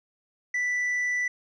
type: tone with tanh clipping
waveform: sine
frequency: 1975.5 Hz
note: B6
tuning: in tune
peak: -25 dBFS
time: 0.54-1.28 s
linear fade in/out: 5 ms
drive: 3 dB
effects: none